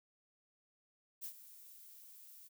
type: noise with ADSR envelope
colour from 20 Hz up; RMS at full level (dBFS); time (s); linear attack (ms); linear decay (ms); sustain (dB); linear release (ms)
violet; -43; 1.21-2.49; 33; 83; -14; 27
effects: none